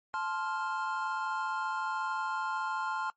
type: chord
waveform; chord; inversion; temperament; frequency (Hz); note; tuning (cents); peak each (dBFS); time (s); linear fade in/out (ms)
triangle; F major; first; just; 873.1 / 1047.7 / 1396.9; A5 / C6 / F6; -14 / +2 / 0; -34; 0.14-3.1; 0
effects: noise-tail reverb RT60 0.1 s tail -21 dB re dry + MP3 32 kbps